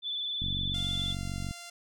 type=tone with vibrato; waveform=sine; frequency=3495 Hz; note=A7; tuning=12 cents flat; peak=-31 dBFS; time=0.02-1.16 s; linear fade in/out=50 ms; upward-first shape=sine; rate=19 Hz; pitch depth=29 cents each way
type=click train; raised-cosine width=5 ms; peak=-24 dBFS; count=52; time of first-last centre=0.42-1.51 s; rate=46.8 Hz
type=tone with pitch glide; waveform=5% pulse; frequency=698.5 to 693.3 Hz; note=F5 to F5; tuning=0 to -13 cents; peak=-31 dBFS; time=0.74-1.7 s; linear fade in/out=5 ms; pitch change=-13 cents; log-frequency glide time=0.92-1 s
effects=none